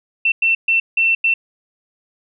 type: tone bursts at uneven times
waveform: sine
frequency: 2691 Hz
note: E7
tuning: 35 cents sharp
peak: -12 dBFS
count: 5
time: 0.25-0.32 / 0.42-0.55 / 0.68-0.8 / 0.97-1.15 / 1.24-1.34 s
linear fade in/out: 5 ms
effects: none